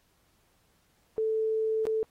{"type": "tone with dropouts", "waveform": "sine", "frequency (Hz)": 440, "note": "A4", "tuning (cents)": 0, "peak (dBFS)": -25, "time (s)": [1.18, 2.03], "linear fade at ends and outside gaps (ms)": 0, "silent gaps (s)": [1.854, 1.868], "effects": ["pink hiss -69 dBFS RMS until 2.1 s", "AAC 48 kbps"]}